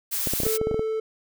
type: noise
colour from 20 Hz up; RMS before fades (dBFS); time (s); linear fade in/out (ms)
blue; -27; 0.11-0.58; 20
type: clicks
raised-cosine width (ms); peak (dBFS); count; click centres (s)
2; -14; 10; 0.272 / 0.336 / 0.402 / 0.434 / 0.466 / 0.614 / 0.671 / 0.713 / 0.744 / 0.794
type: tone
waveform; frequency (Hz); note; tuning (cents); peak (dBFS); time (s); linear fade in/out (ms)
triangle; 440; A4; 0; -22; 0.45-1; 5
effects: none